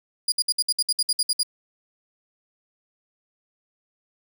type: tone bursts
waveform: 30% pulse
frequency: 4869 Hz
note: D#8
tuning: 38 cents flat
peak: -16 dBFS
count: 12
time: 0.28-1.432 s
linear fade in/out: 5 ms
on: 41 ms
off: 60 ms
effects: 9-bit